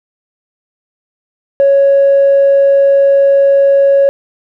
triangle tone with tanh clipping, 554.4 Hz, C#5, in tune, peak -5 dBFS, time 1.6-4.09 s, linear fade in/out 0 ms, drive 5 dB, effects none

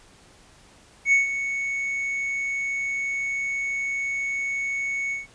triangle tone with ADSR envelope, 2217 Hz, C#7, in tune, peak -12 dBFS, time 1.05-5.27 s, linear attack 73 ms, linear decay 140 ms, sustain -11 dB, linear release 150 ms, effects pink hiss -53 dBFS RMS until 5.34 s + resampled to 22050 Hz

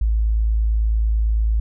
sine tone, 54.5 Hz, A1, 16 cents flat, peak -15 dBFS, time 0.01-1.6 s, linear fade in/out 5 ms, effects none

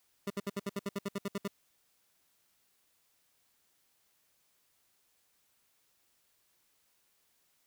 25% pulse tone bursts, 199.8 Hz, G3, 33 cents sharp, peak -29 dBFS, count 13, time 0.27-1.478 s, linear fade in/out 5 ms, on 32 ms, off 66 ms, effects white hiss -73 dBFS RMS until 7.66 s

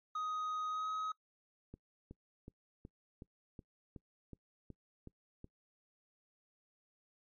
triangle tone with pitch glide, 1252 to 1268.7 Hz, D#6 to D#6, +10 to +33 cents, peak -34 dBFS, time 0.15-1.12 s, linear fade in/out 5 ms, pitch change +23 cents, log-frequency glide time 0.69-0.88 s
click train, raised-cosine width 3 ms, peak -36 dBFS, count 11, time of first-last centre 1.74-5.444 s, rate 2.7 Hz
effects noise-tail reverb RT60 0.1 s tail -23 dB re dry + MP3 32 kbps

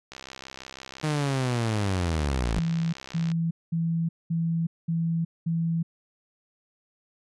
click train, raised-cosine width 0.2 ms, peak -22 dBFS, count 212, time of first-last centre 0.12-3.317 s, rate 66 Hz
sawtooth linear sweep, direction down, 156.1 to 49.36 Hz, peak -20 dBFS, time 1.03-2.6 s, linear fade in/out 10 ms
sine tone bursts, 165.7 Hz, E3, 9 cents sharp, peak -23 dBFS, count 6, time 2.56-5.83 s, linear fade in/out 10 ms, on 370 ms, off 210 ms
effects resampled to 24000 Hz

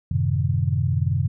sine chord, F# diminished seventh, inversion none, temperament equal with one note detuned, 92.5 / 110 / 130.81 / 153.69 Hz, F#2 / A2 / C3 / Eb3, 0 / 0 / 0 / -21 cents, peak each -23 / -26 / -23 / -26 dBFS, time 0.11-1.28 s, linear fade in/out 5 ms, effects none

